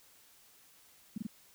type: tone bursts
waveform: sine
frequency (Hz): 214.1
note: A3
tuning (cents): -47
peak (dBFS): -33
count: 3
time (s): 1.16-1.268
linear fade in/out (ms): 5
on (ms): 20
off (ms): 24
effects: white hiss -62 dBFS RMS until 1.54 s